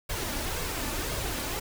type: noise with flanger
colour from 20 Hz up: pink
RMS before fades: -32 dBFS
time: 0.09-1.6 s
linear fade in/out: 10 ms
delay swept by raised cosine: 1.8 to 3.5 ms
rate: 1.9 Hz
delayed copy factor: +0.5
effects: none